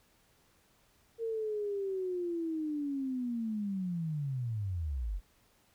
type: linear sweep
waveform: sine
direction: down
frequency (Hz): 460.7 to 41.2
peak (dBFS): -32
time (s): 1.18-5.21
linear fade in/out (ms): 50
effects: pink hiss -68 dBFS RMS until 5.74 s